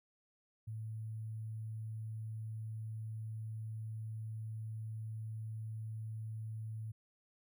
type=tone with sample-and-hold; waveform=sine; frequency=110 Hz; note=A2; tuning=in tune; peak=-40 dBFS; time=0.67-6.92 s; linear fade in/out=10 ms; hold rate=11025 Hz; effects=none